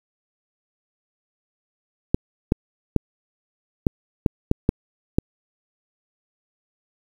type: clicks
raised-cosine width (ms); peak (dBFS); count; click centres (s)
3; -3; 8; 2.145 / 2.521 / 2.963 / 3.868 / 4.262 / 4.514 / 4.691 / 5.185
effects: 7-bit